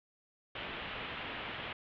white low-pass noise, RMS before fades -42 dBFS, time 0.55-1.73 s, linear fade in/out 5 ms, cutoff 3300 Hz, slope 48 dB/octave, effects none

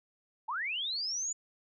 sine linear sweep, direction up, 830.6 to 7040 Hz, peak -32 dBFS, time 0.48-1.33 s, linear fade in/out 10 ms, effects none

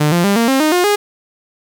sawtooth tone with pitch steps, 150 / 173.3 / 200.2 / 231.3 / 267.3 / 308.8 / 356.8 / 412.2 Hz, D3 / F3 / G3 / A#3 / C4 / D#4 / F4 / G#4, +37 / -13 / +37 / -13 / +37 / -13 / +37 / -13 cents, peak -7 dBFS, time 0-0.96 s, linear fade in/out 10 ms, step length 120 ms, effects 7-bit

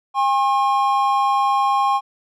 triangle tone pair together, 807.6 / 1078 Hz, G#5 / C#6, -49 / -49 cents, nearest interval perfect fourth, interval 500 cents, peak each -16 dBFS, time 0.14-2.01 s, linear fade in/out 50 ms, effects none

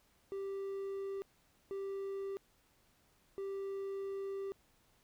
triangle tone bursts at uneven times, 392 Hz, G4, in tune, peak -36 dBFS, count 3, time 0.32-1.22 / 1.71-2.37 / 3.38-4.52 s, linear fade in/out 0 ms, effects pink hiss -71 dBFS RMS until 5.03 s

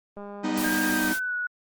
click train, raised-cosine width 1 ms, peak -26 dBFS, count 100, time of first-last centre 0.17-0.658 s, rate 203 Hz
45% pulse chord, G augmented, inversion none, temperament equal, 196 / 246.9 / 311.1 Hz, G3 / B3 / D#4, 0 / 0 / 0 cents, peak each -32 / -30 / -27 dBFS, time 0.43-1.14 s, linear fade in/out 20 ms
white noise, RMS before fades -33 dBFS, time 0.52-1.2 s, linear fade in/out 50 ms
sine tone with pitch glide, 1599 to 1466.3 Hz, G6 to F#6, +34 to -16 cents, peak -26 dBFS, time 0.64-1.47 s, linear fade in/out 5 ms, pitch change -150 cents, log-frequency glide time 0.91-1.34 s
effects Opus 24 kbps

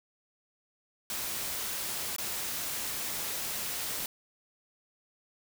white noise with dropouts, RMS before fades -35 dBFS, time 1.1-4.06 s, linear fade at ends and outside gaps 1 ms, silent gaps 2.163-2.183 s, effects none

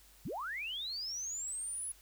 sine linear sweep, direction up, 87.9 to 10530 Hz, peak -37 dBFS, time 0.25-1.92 s, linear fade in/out 5 ms, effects added 50 Hz sine -63 dBFS peak until 2.01 s + white hiss -62 dBFS RMS until 2.01 s

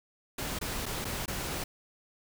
pink noise with dropouts, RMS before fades -35 dBFS, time 0.38-1.64 s, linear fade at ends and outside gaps 5 ms, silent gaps 0.589-0.612 / 0.858-0.862 / 1.046-1.051 / 1.259-1.279 s, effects none

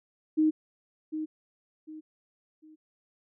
sine tone with echo, 311.1 Hz, D#4, in tune, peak -20 dBFS, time 0.37-0.51 s, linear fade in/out 20 ms, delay 750 ms, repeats 3, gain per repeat -10 dB, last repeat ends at 2.76 s, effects none

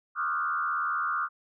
sine tone with frequency modulation, 1300 Hz, E6, 24 cents flat, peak -26 dBFS, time 0.15-1.29 s, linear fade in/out 50 ms, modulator 77.9 Hz, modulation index 2.1, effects none

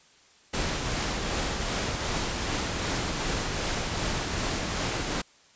pink noise with tremolo, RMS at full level -28 dBFS, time 0.53-5.22 s, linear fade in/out 10 ms, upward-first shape triangle, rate 2.6 Hz, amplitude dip 30%, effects white hiss -58 dBFS RMS until 5.55 s + resampled to 16000 Hz

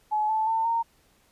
sine tone with pitch steps, 852 / 874.4 / 897.5 / 921.1 Hz, G#5 / A5 / A5 / A#5, +44 / -11 / +34 / -21 cents, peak -22 dBFS, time 0.11-0.83 s, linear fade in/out 20 ms, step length 180 ms, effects pink hiss -63 dBFS RMS until 1.31 s + resampled to 32000 Hz

